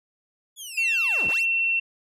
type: linear two-way sweep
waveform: 15% pulse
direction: down then up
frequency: 3466 to 38.97 to 3466 Hz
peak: -28 dBFS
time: 0.56-1.46 s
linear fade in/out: 50 ms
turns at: 1.28 s
type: tone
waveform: sine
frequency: 2708 Hz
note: E7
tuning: 46 cents sharp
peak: -20 dBFS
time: 0.77-1.8 s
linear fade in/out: 10 ms
effects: resampled to 32000 Hz